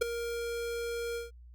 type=tone with ADSR envelope; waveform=square; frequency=469 Hz; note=A#4; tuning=11 cents sharp; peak=-22 dBFS; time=0.01-1.31 s; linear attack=11 ms; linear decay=7 ms; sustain=-12 dB; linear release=150 ms; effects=added 60 Hz sine -49 dBFS peak until 1.54 s + Opus 48 kbps